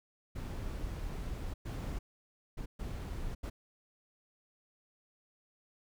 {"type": "noise bursts at uneven times", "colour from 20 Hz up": "brown", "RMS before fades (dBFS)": -39, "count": 5, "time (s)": [[0.35, 1.54], [1.65, 1.99], [2.57, 2.66], [2.79, 3.35], [3.43, 3.5]], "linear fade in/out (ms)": 10, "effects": []}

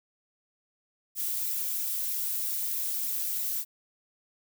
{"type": "noise with flanger", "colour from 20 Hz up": "violet", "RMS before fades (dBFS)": -31, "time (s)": [1.15, 3.65], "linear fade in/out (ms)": 50, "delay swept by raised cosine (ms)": [0.62, 3.92], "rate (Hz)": 3.1, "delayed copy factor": -0.5, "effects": []}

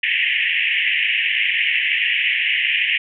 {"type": "band-pass noise", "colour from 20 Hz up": "white", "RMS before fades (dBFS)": -19, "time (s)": [0.03, 2.98], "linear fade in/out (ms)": 5, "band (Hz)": [1800, 3000], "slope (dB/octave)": 96, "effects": []}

